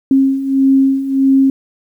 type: beating tone pair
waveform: sine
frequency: 268.3 / 269.9 Hz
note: C4 / C#4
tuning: +44 / -46 cents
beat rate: 1.6 Hz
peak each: -15 / -10 dBFS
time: 0.11-1.5 s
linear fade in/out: 2 ms
effects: 8-bit